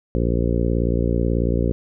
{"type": "harmonic tone", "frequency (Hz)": 58.27, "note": "A#1", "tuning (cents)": 0, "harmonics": [1, 2, 3, 4, 5, 6, 7, 8, 9], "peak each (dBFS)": [-21, -24, -26, -27, -28, -29, -29, -30, -31], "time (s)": [0.15, 1.72], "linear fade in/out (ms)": 0, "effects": []}